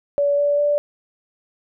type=tone with pitch steps; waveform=sine; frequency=572 / 578 / 584 Hz; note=D5 / D5 / D5; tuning=-46 / -28 / -10 cents; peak=-15 dBFS; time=0.18-0.78 s; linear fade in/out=0 ms; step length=200 ms; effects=none